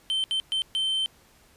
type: tone bursts at uneven times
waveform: triangle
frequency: 3100 Hz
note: G7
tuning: 20 cents flat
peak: -22 dBFS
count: 4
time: 0.1-0.24 / 0.31-0.4 / 0.52-0.62 / 0.75-1.06 s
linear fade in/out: 0 ms
effects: pink hiss -58 dBFS RMS until 1.56 s + resampled to 32000 Hz